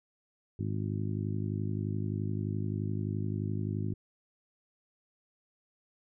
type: harmonic tone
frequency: 51.6 Hz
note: G#1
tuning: 10 cents flat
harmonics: 2 / 3 / 4 / 5 / 6 / 7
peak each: -33 / -37 / -39 / -41 / -43 / -44 dBFS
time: 0.59-3.94 s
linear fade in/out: 5 ms
effects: none